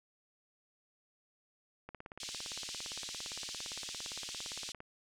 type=click train; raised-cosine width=0.5 ms; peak=-31 dBFS; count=52; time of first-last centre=1.89-4.804 s; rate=17.5 Hz
type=band-pass noise; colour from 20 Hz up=pink; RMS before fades=-44 dBFS; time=2.2-4.72 s; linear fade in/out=2 ms; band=3000 to 7400 Hz; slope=24 dB/octave
effects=none